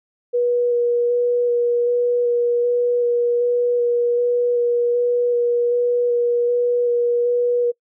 sine tone with vibrato, 482.1 Hz, B4, 42 cents flat, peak -15 dBFS, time 0.33-7.72 s, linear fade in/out 20 ms, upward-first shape square, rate 1.3 Hz, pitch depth 10 cents each way, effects noise-tail reverb RT60 0.1 s tail -25 dB re dry

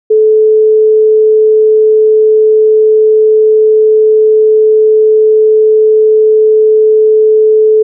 sine tone, 433.4 Hz, A4, 26 cents flat, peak -3 dBFS, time 0.1-7.83 s, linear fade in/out 10 ms, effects none

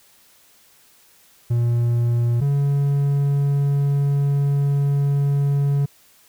triangle tone pair in turn, 118.8 / 141.28 Hz, A#2 / C#3, +33 / +33 cents, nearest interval minor third, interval 300 cents, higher second, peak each -14 dBFS, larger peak neither, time 1.5-2.41 / 2.41-5.86 s, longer second, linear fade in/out 10 ms, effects white hiss -54 dBFS RMS until 6.28 s

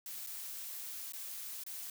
blue noise with dropouts, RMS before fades -44 dBFS, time 0.06-1.9 s, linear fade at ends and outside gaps 2 ms, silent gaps 0.265-0.27 / 1.122-1.134 / 1.637-1.664 s, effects none

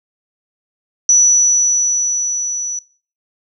sine tone with level ramp, 5920 Hz, F#8, in tune, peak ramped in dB -6 to -20 dBFS, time 1.09-2.79 s, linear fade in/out 2 ms, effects noise-tail reverb RT60 0.4 s tail -21 dB re dry

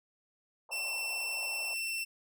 white band-pass noise, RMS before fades -50 dBFS, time 0.69-1.74 s, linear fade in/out 2 ms, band 530 to 1000 Hz, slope 48 dB/octave
sawtooth tone, 2691 Hz, E7, 35 cents sharp, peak -30 dBFS, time 0.71-2.05 s, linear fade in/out 20 ms
effects none

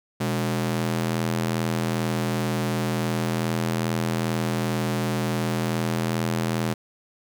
sawtooth ring-modulated tone, 164.81 Hz, E3, in tune, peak -16 dBFS, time 0.2-6.74 s, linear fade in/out 10 ms, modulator 41.1 Hz, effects none

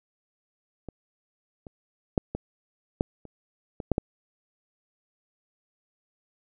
clicks, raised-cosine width 2 ms, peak -24 / -28 / -8 / -17 / -9 / -30 / -20 / -8 / -10 dBFS, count 9, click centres 0.887 / 1.668 / 2.178 / 2.35 / 3.009 / 3.253 / 3.802 / 3.917 / 3.981 s, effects none

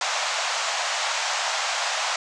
pink band-pass noise, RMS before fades -26 dBFS, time 0.01-2.16 s, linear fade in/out 2 ms, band 620 to 7500 Hz, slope 48 dB/octave, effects none

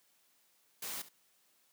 white noise with echo, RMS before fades -41 dBFS, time 0.82-1.02 s, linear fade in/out 5 ms, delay 69 ms, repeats 1, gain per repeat -15 dB, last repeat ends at 1.089 s, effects white hiss -71 dBFS RMS until 1.72 s + high-pass 150 Hz 12 dB/octave

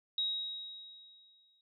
sine tone with exponential decay, 3802 Hz, A#7, 33 cents sharp, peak -29 dBFS, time 0.18-1.61 s, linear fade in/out 2 ms, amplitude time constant 310 ms, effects none

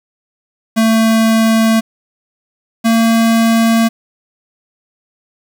square tone pair in turn, 223.6 / 227.4 Hz, A3 / A#3, +28 / -43 cents, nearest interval unison, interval 29 cents, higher second, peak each -9 dBFS, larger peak neither, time 0.76-1.81 / 2.84-3.89 s, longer neither, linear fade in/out 20 ms, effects 7-bit

